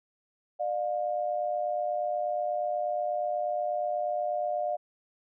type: tone pair together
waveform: sine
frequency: 601.7 / 710 Hz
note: D5 / F5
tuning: +42 / +28 cents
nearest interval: minor third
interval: 286 cents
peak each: -30 / -30 dBFS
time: 0.59-4.77 s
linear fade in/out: 20 ms
effects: none